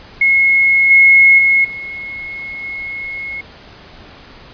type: tone with level steps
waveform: sine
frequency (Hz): 2170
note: C#7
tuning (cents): -37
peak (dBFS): -8 / -4 / -8 / -24 / -22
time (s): 0.21-3.41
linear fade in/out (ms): 5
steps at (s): 0.9 / 1.38 / 1.64 / 2.63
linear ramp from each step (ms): 10
effects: pink hiss -39 dBFS RMS until 4.53 s + resampled to 11025 Hz